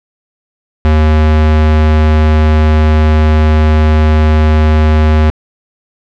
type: tone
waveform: square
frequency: 77.4 Hz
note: D#2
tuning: 9 cents flat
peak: -6 dBFS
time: 0.85-5.3 s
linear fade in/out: 0 ms
effects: low-pass 3000 Hz 12 dB/octave